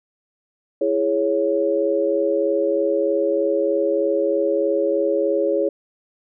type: chord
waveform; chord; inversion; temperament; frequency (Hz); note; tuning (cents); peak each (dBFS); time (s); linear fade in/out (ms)
sine; C# minor; first; just; 332.6 / 415.8 / 554.4; E4 / G#4 / C#5; +16 / +2 / 0; -23 / -21 / -20; 0.81-5.69; 5
effects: none